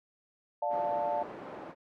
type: chord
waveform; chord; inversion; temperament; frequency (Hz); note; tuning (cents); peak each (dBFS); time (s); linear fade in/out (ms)
sine; D minor; none; just; 587.3 / 704.8 / 881; D5 / F5 / A5; 0 / +16 / +2; -33; 0.62-1.23; 5
type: band-pass noise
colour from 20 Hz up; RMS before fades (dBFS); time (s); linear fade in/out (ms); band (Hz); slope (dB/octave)
pink; -44; 0.69-1.75; 50; 290 to 1000; 12
effects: none